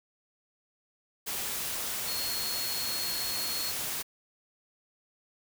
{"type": "tone in noise", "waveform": "sine", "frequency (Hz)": 4315, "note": "C#8", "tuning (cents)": -47, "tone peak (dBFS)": -34, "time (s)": [2.07, 3.72], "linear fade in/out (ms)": 20, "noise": "white", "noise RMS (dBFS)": -34, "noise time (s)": [1.26, 4.03], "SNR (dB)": -3, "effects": []}